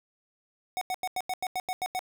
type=tone bursts; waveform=square; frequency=740 Hz; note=F#5; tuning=in tune; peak=-29 dBFS; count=10; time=0.77-1.992 s; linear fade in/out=0 ms; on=43 ms; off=88 ms; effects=none